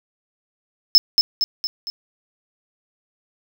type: tone with echo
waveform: triangle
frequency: 5230 Hz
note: E8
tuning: 15 cents flat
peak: -5 dBFS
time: 0.95-0.98 s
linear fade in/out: 0 ms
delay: 230 ms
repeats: 4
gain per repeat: -5 dB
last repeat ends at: 1.9 s
effects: none